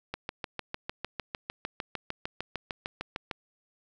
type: click train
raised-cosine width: 0.3 ms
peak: -17 dBFS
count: 22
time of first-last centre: 0.14-3.312 s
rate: 6.62 Hz
effects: none